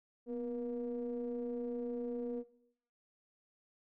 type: ring-modulated tone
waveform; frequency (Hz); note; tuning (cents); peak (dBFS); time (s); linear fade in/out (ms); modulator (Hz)
triangle; 116.1; A#2; -7; -32; 0.26-2.44; 50; 362
effects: noise-tail reverb RT60 0.7 s tail -18 dB re dry